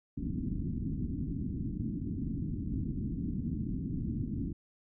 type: low-pass noise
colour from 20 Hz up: white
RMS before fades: -35 dBFS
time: 0.17-4.53 s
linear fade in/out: 10 ms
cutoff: 290 Hz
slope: 48 dB/octave
effects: none